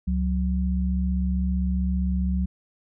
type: tone pair together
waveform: sine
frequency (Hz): 68.8 / 184.18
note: C#2 / F#3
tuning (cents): -12 / -8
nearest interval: octave + perfect fourth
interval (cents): 1704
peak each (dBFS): -23 / -25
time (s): 0.07-2.46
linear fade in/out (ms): 10
effects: none